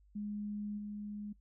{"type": "tone with level steps", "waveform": "sine", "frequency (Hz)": 207.5, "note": "G#3", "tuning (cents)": -1, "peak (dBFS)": [-37, -40], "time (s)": [0.15, 1.33], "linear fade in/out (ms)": 10, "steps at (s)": 0.77, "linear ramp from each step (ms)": 20, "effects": ["noise-tail reverb RT60 0.1 s tail -20 dB re dry", "added 50 Hz sine -62 dBFS peak until 1.4 s"]}